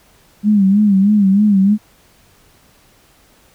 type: tone with vibrato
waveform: sine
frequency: 201.4 Hz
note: G3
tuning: 47 cents sharp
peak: -8 dBFS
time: 0.43-1.78 s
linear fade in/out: 50 ms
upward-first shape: sine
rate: 3.2 Hz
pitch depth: 94 cents each way
effects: pink hiss -51 dBFS RMS until 3.54 s